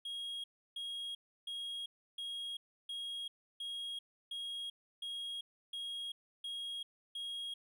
triangle tone bursts, 3279 Hz, G#7, 23 cents flat, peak -38 dBFS, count 11, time 0.05-7.54 s, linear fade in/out 5 ms, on 390 ms, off 320 ms, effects none

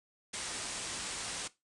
white low-pass noise, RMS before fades -40 dBFS, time 0.33-1.48 s, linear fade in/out 10 ms, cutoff 9600 Hz, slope 96 dB/octave, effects noise-tail reverb RT60 0.2 s tail -17 dB re dry

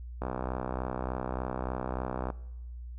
click train, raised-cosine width 1 ms, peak -19 dBFS, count 133, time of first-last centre 0.22-2.302 s, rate 63.4 Hz, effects noise-tail reverb RT60 0.9 s tail -20 dB re dry + added 60 Hz sine -39 dBFS peak until 2.98 s

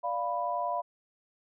sine chord, B diminished, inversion first, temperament equal, 587.3 / 698.5 / 987.8 Hz, D5 / F5 / B5, 0 / 0 / 0 cents, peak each -36 / -32 / -32 dBFS, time 0.03-0.82 s, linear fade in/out 20 ms, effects none

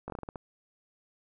slowing click train, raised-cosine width 1 ms, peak -24 dBFS, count 8, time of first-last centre 0.08-0.358 s, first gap 19 ms, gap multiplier 1.24, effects none

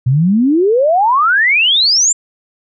sine exponential sweep, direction up, 120 to 7470 Hz, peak -8 dBFS, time 0.06-2.13 s, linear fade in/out 10 ms, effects none

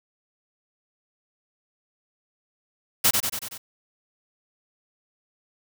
white noise with echo, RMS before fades -18 dBFS, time 3.04-3.11 s, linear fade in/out 10 ms, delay 94 ms, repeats 5, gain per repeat -4 dB, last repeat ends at 3.58 s, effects none

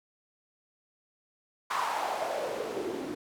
white noise with band-pass filter sweep, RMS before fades -33 dBFS, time 1.7-3.15 s, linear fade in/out 10 ms, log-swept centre 1100 to 290 Hz, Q 4, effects none

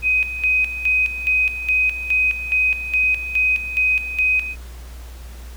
sine tone with tremolo, 2513 Hz, D#7, 17 cents sharp, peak -14 dBFS, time 0.02-4.56 s, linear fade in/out 50 ms, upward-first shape square, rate 2.4 Hz, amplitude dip 70%, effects added 60 Hz sine -33 dBFS peak until 5.56 s + pink hiss -45 dBFS RMS until 5.56 s

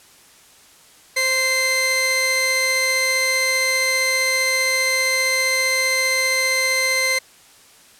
sawtooth tone pair together, 523.3 / 2078 Hz, C5 / C7, 0 / -12 cents, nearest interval 2 octaves, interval 2388 cents, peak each -21 / -14 dBFS, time 1.16-7.19 s, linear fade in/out 10 ms, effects white hiss -49 dBFS RMS until 7.99 s + low-pass 11000 Hz 12 dB/octave

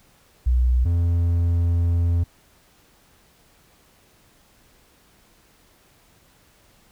sine / triangle tone pair in turn, 61.7 / 85.57 Hz, B1 / F2, -1 / -35 cents, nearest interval tritone, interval 566 cents, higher second, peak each -15 dBFS, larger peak neither, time 0.46-0.85 / 0.85-2.24 s, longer second, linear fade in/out 10 ms, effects pink hiss -57 dBFS RMS until 6.91 s

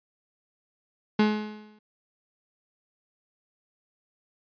35% pulse tone with exponential decay, 212.4 Hz, G#3, 39 cents sharp, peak -15 dBFS, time 1.19-1.79 s, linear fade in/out 5 ms, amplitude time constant 130 ms, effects resampled to 11025 Hz

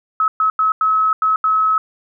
sine tone bursts at uneven times, 1287 Hz, E6, 42 cents flat, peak -12 dBFS, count 6, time 0.2-0.28 / 0.4-0.5 / 0.59-0.72 / 0.81-1.13 / 1.22-1.36 / 1.44-1.78 s, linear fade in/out 2 ms, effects none

